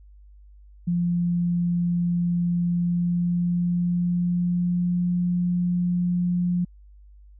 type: tone with pitch glide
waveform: sine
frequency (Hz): 173.8 to 176.94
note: F3 to F3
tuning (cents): -8 to +23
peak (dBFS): -20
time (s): 0.87-6.65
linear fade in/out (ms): 10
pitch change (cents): +31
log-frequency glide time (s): 2.67-5.11
effects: added 50 Hz sine -46 dBFS peak until 7.39 s